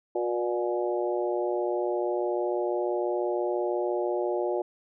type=harmonic tone with a mistuned harmonic; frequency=120.2 Hz; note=B2; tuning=46 cents flat; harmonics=3 / 4 / 5 / 6 / 7; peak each=-28 / -33 / -31 / -37 / -36 dBFS; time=0.15-4.62 s; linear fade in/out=5 ms; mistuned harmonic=5; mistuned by=-17 cents; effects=none